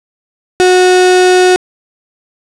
35% pulse tone, 365.9 Hz, F#4, 19 cents flat, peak -3 dBFS, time 0.6-1.56 s, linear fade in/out 0 ms, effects resampled to 22050 Hz + 7-bit

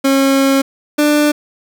30% pulse tone pair in turn, 271.9 / 296.5 Hz, C#4 / D4, -33 / +17 cents, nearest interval minor second, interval 150 cents, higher second, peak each -7 dBFS, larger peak neither, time 0.04-0.62 / 0.98-1.32 s, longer first, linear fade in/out 10 ms, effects none

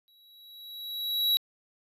square tone with exponential growth, 3890 Hz, B7, 27 cents flat, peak -21 dBFS, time 0.08-1.37 s, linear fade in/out 0 ms, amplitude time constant 280 ms, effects resampled to 32000 Hz

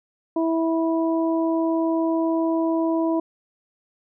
harmonic tone, 327.2 Hz, E4, 13 cents flat, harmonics 1 / 2 / 3, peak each -20 / -26 / -30 dBFS, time 0.36-3.2 s, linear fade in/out 5 ms, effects none

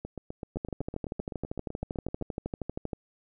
two click trains, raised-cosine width 2 ms, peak -23 / -19 dBFS, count 18 / 31, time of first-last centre 0.05-2.213 / 0.57-2.932 s, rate 7.86 / 12.7 Hz, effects none

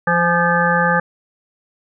harmonic tone with a mistuned harmonic, 173 Hz, F3, 16 cents flat, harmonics 1 / 3 / 5 / 7 / 9 / 10, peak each -20 / -20 / -20 / -20 / -20 / -20 dBFS, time 0.07-1 s, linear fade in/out 5 ms, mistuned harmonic 5, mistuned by -34 cents, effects none

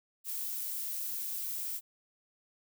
violet noise, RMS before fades -37 dBFS, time 0.24-1.81 s, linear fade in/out 50 ms, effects none

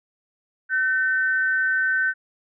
sine tone pair together, 1525 / 1808 Hz, G6 / A6, -48 / +47 cents, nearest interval minor third, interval 295 cents, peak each -19 / -28 dBFS, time 0.69-2.14 s, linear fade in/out 50 ms, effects none

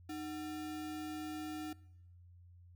sine tone with sample-and-hold, 307.8 Hz, D#4, 19 cents flat, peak -40 dBFS, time 0.09-1.73 s, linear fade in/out 5 ms, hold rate 1050 Hz, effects noise-tail reverb RT60 0.9 s tail -23 dB re dry + added 88 Hz sine -56 dBFS peak until 2.75 s

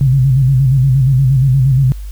sine tone with vibrato, 132.5 Hz, C3, 22 cents sharp, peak -7 dBFS, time 0.01-1.92 s, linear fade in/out 0 ms, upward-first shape square, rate 8.5 Hz, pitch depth 73 cents each way, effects added 50 Hz sine -23 dBFS peak until 2.11 s + white hiss -45 dBFS RMS until 2.11 s

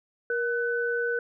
sine tone pair together, 473 / 1501.7 Hz, A#4 / F#6, +25 / +25 cents, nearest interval octave + minor sixth, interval 2000 cents, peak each -27 / -28 dBFS, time 0.3-1.19 s, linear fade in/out 2 ms, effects none

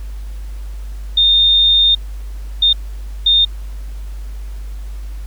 sine tone bursts at uneven times, 3646 Hz, A#7, 39 cents flat, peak -8 dBFS, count 3, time 1.17-1.95 / 2.62-2.73 / 3.26-3.45 s, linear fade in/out 5 ms, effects added 50 Hz sine -24 dBFS peak until 5.26 s + pink hiss -46 dBFS RMS until 5.26 s

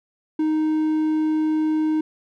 triangle tone, 311.1 Hz, D#4, in tune, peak -16 dBFS, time 0.39-2.01 s, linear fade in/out 5 ms, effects none

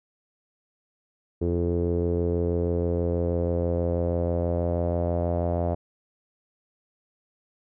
sawtooth tone with low-pass filter sweep, 86.2 Hz, F2, 22 cents flat, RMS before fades -25 dBFS, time 1.41-5.75 s, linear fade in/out 10 ms, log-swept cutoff 400 to 650 Hz, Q 4.8, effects none

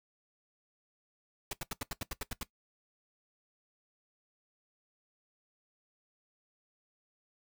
pink noise bursts, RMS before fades -37 dBFS, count 10, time 1.51-2.431 s, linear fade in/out 2 ms, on 21 ms, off 79 ms, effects noise-tail reverb RT60 0.1 s tail -18 dB re dry

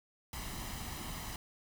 pink noise with comb filter, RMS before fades -42 dBFS, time 0.33-1.36 s, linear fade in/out 2 ms, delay 1 ms, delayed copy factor +0.55, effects none

